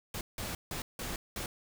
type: noise bursts at uneven times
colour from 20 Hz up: pink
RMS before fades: -38 dBFS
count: 5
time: 0.14-0.21 / 0.38-0.55 / 0.71-0.82 / 0.99-1.16 / 1.36-1.46 s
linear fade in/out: 2 ms
effects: none